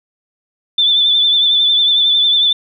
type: tone with vibrato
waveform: sine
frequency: 3518 Hz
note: A7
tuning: 1 cent flat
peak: -9 dBFS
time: 0.78-2.53 s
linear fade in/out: 5 ms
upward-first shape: sine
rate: 11 Hz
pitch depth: 36 cents each way
effects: none